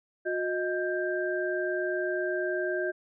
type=tone cluster; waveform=sine; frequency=362.7 / 623 / 1582 Hz; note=F#4 / D#5 / G6; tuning=-34 / +2 / +15 cents; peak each=-30 / -32 / -33 dBFS; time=0.25-2.92 s; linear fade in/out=20 ms; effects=none